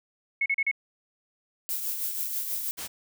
sine tone bursts, 2193 Hz, C#7, 19 cents flat, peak -22 dBFS, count 4, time 0.41-0.714 s, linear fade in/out 5 ms, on 49 ms, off 36 ms
violet noise with tremolo, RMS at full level -29 dBFS, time 1.69-2.71 s, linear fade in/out 0 ms, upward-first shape triangle, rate 6.2 Hz, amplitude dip 50%
white noise, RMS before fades -36 dBFS, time 2.77-2.88 s, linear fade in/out 20 ms
effects none

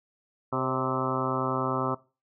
harmonic tone with a mistuned harmonic, 130 Hz, C3, 11 cents flat, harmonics 1 / 2 / 3 / 4 / 5 / 6 / 7 / 8 / 9 / 10, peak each -34 / -33 / -34 / -35 / -37 / -38 / -36 / -35 / -34 / -34 dBFS, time 0.52-1.95 s, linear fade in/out 10 ms, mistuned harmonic 4, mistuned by +41 cents, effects noise-tail reverb RT60 0.3 s tail -19 dB re dry

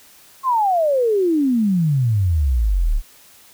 sine exponential sweep, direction down, 1092 to 32.7 Hz, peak -14 dBFS, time 0.43-3.02 s, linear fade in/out 50 ms, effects white hiss -48 dBFS RMS until 3.53 s

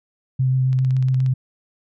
sine tone with vibrato, 130.1 Hz, C3, 9 cents flat, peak -15 dBFS, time 0.39-1.34 s, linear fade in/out 10 ms, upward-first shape sine, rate 7.4 Hz, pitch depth 13 cents each way
click train, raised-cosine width 0.2 ms, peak -24 dBFS, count 10, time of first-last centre 0.73-1.263 s, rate 16.9 Hz
effects none

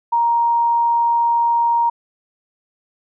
sine tone, 937 Hz, A#5, 9 cents sharp, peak -13 dBFS, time 0.12-1.9 s, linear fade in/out 10 ms, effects none

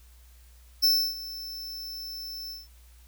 square tone with ADSR envelope, 5310 Hz, E8, 12 cents sharp, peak -18 dBFS, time 0.82-2.68 s, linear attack 20 ms, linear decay 300 ms, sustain -18 dB, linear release 180 ms, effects added 60 Hz sine -51 dBFS peak until 3.07 s + white hiss -61 dBFS RMS until 3.07 s

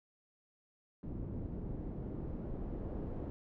pink noise with low-pass filter sweep, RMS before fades -41 dBFS, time 1.03-3.3 s, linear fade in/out 0 ms, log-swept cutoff 290 to 440 Hz, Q 0.9, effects none

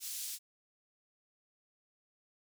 white band-pass noise, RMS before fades -41 dBFS, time 0-0.39 s, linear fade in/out 50 ms, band 4300 to 13000 Hz, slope 12 dB/octave, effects none

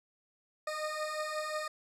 20% pulse beating tone pair, 610 / 615.6 Hz, D#5 / D#5, -34 / -19 cents, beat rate 5.6 Hz, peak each -35 / -31 dBFS, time 0.67-1.68 s, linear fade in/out 5 ms, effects low-pass 10000 Hz 12 dB/octave

